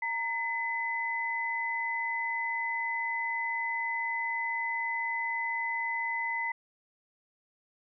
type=tone pair together; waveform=sine; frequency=926 / 2016 Hz; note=A#5 / B6; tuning=-12 / +35 cents; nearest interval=octave + minor second; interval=1347 cents; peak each=-34 / -31 dBFS; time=0.02-6.52 s; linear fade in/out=5 ms; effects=none